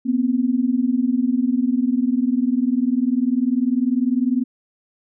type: tone pair together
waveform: sine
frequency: 241.2 / 261.3 Hz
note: B3 / C4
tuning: -41 / -2 cents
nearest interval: minor second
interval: 139 cents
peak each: -19 dBFS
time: 0.05-4.44 s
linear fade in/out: 20 ms
effects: none